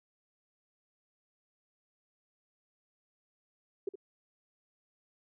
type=tone with echo; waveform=sine; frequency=392 Hz; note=G4; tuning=in tune; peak=-30 dBFS; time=3.87-3.89 s; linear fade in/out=5 ms; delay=66 ms; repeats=1; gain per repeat=-11 dB; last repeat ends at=3.956 s; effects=none